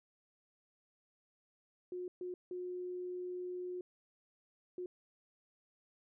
sine tone bursts at uneven times, 360.8 Hz, F#4, 44 cents flat, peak -39 dBFS, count 4, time 1.92-2.08 / 2.21-2.34 / 2.51-3.81 / 4.78-4.86 s, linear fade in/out 2 ms, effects none

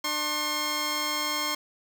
10% pulse tone pair together, 298.6 / 1071.5 Hz, D4 / C6, +29 / +41 cents, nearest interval octave + minor seventh, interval 2212 cents, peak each -25 / -19 dBFS, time 0.04-1.55 s, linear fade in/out 5 ms, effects none

